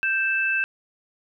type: tone pair together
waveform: sine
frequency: 1568 / 2637 Hz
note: G6 / E7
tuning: 0 / 0 cents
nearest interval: major sixth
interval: 900 cents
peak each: -23 dBFS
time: 0.03-0.64 s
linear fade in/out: 0 ms
effects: none